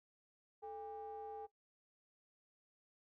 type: ring-modulated tone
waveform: triangle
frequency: 185 Hz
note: F#3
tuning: in tune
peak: -40 dBFS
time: 0.62-1.47 s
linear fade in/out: 20 ms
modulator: 622 Hz
effects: noise-tail reverb RT60 0.1 s tail -17 dB re dry + high-pass 100 Hz 12 dB/octave